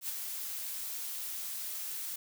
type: noise with ADSR envelope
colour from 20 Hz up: blue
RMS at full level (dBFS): -34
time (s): 0.01-2.16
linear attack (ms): 85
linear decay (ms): 4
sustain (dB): -5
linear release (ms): 5
effects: none